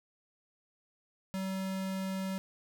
square tone, 190.7 Hz, G3, 47 cents flat, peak -34 dBFS, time 1.34-2.38 s, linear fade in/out 0 ms, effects none

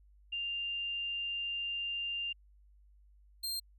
sine / sawtooth tone pair in turn, 2794 / 4186 Hz, F7 / C8, 0 / 0 cents, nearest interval perfect fifth, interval 700 cents, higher second, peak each -34 / -32 dBFS, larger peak second, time 0.32-2.33 / 3.43-3.6 s, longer first, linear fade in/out 10 ms, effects added 50 Hz sine -59 dBFS peak until 3.78 s

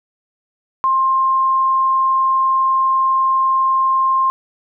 sine tone, 1058 Hz, C6, 19 cents sharp, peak -12 dBFS, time 0.84-4.3 s, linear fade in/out 0 ms, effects none

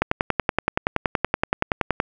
click train, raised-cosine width 0.5 ms, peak -3 dBFS, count 22, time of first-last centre 0.02-2.001 s, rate 10.6 Hz, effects none

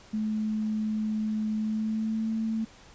sine tone with pitch glide, 215.7 to 222.1 Hz, A3 to A3, -34 to +16 cents, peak -26 dBFS, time 0.13-2.65 s, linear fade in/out 10 ms, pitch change +50 cents, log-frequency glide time 1.56-2.32 s, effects pink hiss -53 dBFS RMS until 2.94 s + resampled to 16000 Hz

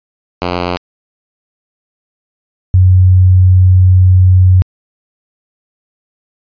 5% pulse / sine tone pair in turn, 88.6 / 92.25 Hz, F2 / F#2, +25 / -5 cents, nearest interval minor second, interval 70 cents, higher second, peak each -3 dBFS, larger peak neither, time 0.42-0.77 / 2.74-4.62 s, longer second, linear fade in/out 0 ms, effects resampled to 11025 Hz

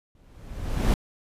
brown noise with exponential growth, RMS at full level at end -17 dBFS, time 0.15-0.94 s, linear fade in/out 2 ms, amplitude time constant 170 ms, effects resampled to 32000 Hz

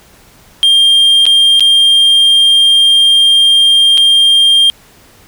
triangle tone with dropouts, 3200 Hz, G7, 35 cents sharp, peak -3 dBFS, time 0.63-4.7 s, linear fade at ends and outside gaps 0 ms, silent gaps 1.255-1.265 / 1.596-1.606 / 3.975-3.979 s, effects pink hiss -43 dBFS RMS until 5.27 s

